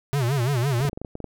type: tone with vibrato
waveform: square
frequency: 130 Hz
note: C3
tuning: 11 cents flat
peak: -21 dBFS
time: 0.13-0.89 s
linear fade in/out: 0 ms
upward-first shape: sine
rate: 5.9 Hz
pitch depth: 190 cents each way
type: clicks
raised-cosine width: 2 ms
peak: -20 dBFS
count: 10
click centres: 0.804 / 0.851 / 0.896 / 0.931 / 0.975 / 1.016 / 1.048 / 1.154 / 1.203 / 1.243 s
effects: none